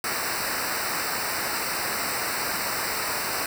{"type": "noise with comb filter", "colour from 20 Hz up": "pink", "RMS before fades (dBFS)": -28, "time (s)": [0.04, 3.46], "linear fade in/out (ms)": 2, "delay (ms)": 0.3, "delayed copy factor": -1, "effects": []}